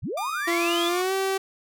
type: linear sweep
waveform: sine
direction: up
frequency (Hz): 53.8 to 3600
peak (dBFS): -27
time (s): 0.02-0.9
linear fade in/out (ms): 20
type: tone with vibrato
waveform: sawtooth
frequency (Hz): 1185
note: D6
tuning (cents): +15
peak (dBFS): -27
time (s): 0.17-1.02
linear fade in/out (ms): 5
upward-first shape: triangle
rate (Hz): 2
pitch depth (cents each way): 90
type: tone with pitch glide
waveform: sawtooth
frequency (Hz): 341.5 to 385.5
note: F4 to G4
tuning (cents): -39 to -29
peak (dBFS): -19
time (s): 0.47-1.38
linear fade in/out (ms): 10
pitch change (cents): +210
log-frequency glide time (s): 0.86-1.13
effects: none